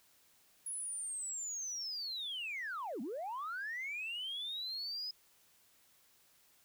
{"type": "linear two-way sweep", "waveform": "sine", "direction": "down then up", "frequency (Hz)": [10548, 203.6, 5080], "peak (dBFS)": -37, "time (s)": [0.66, 5.11], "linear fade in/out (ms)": 5, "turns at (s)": 3.01, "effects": ["tanh soft clip ceiling -35 dBFS", "white hiss -68 dBFS RMS until 6.64 s"]}